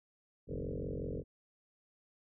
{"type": "tone with frequency modulation", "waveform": "sine", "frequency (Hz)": 167.8, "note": "E3", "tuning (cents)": 31, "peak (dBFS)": -36, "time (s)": [0.47, 1.24], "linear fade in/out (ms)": 50, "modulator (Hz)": 45.4, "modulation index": 7.5, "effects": []}